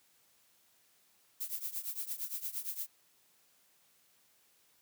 violet noise with tremolo, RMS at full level -36 dBFS, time 1.4-2.87 s, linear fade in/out 10 ms, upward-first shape triangle, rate 8.7 Hz, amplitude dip 90%, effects white hiss -69 dBFS RMS until 4.81 s + high-pass 80 Hz 12 dB/octave

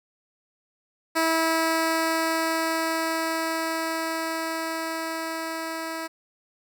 10% pulse tone with level ramp, 325 Hz, E4, 24 cents flat, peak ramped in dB -12 to -22 dBFS, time 1.15-6.08 s, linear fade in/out 20 ms, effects none

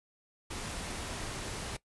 pink noise, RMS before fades -39 dBFS, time 0.5-1.77 s, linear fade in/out 10 ms, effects noise-tail reverb RT60 0.1 s tail -19 dB re dry + resampled to 24000 Hz

